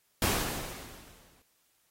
pink noise with exponential decay, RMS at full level -26 dBFS, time 0.22-1.42 s, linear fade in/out 2 ms, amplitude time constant 260 ms, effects white hiss -71 dBFS RMS until 1.9 s + AAC 48 kbps

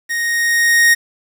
45% pulse tone with level ramp, 1864.7 Hz, A#6, in tune, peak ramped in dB -18 to -7 dBFS, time 0.09-0.95 s, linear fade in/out 20 ms, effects 7-bit

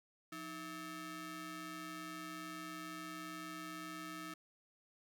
sawtooth ring-modulated tone, 488.1 Hz, B4, 20 cents flat, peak -38 dBFS, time 0.32-4.34 s, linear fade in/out 5 ms, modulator 801 Hz, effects none

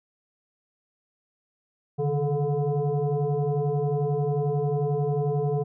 sine tone with frequency modulation, 139.9 Hz, C#3, 16 cents sharp, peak -22 dBFS, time 1.98-5.64 s, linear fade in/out 20 ms, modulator 291 Hz, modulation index 1.5, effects none

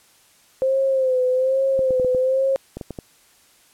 sine tone with vibrato, 522 Hz, C5, 4 cents flat, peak -16 dBFS, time 0.62-2.56 s, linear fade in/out 0 ms, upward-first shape sine, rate 1.2 Hz, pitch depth 55 cents each way
clicks, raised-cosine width 2 ms, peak -17 dBFS, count 9, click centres 1.792 / 1.907 / 1.998 / 2.047 / 2.148 / 2.77 / 2.812 / 2.907 / 2.988 s
effects white hiss -55 dBFS RMS until 3.73 s + low-pass 12000 Hz 12 dB/octave

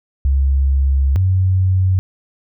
sine tone pair in turn, 68 / 93.55 Hz, C#2 / F#2, -33 / +20 cents, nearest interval tritone, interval 553 cents, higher second, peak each -11 dBFS, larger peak neither, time 0.25-1.16 / 1.16-1.99 s, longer first, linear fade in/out 0 ms, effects none

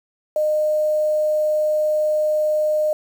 sine tone with quantisation, 611 Hz, D#5, 32 cents flat, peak -16 dBFS, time 0.36-2.93 s, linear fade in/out 2 ms, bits 7, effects none

